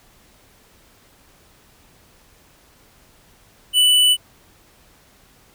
square tone, 2977 Hz, F#7, 10 cents sharp, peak -12 dBFS, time 3.73-4.17 s, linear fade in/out 50 ms, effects pink hiss -53 dBFS RMS until 5.54 s

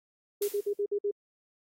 sine tone bursts, 408 Hz, G#4, 31 cents flat, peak -26 dBFS, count 6, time 0.41-1.113 s, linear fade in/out 10 ms, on 73 ms, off 53 ms
blue noise with exponential decay, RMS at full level -34 dBFS, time 0.42-0.83 s, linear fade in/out 1 ms, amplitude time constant 88 ms
effects AAC 48 kbps

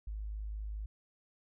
sine tone, 52.4 Hz, G#1, 16 cents sharp, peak -37 dBFS, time 0.07-0.86 s, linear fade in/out 5 ms, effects none

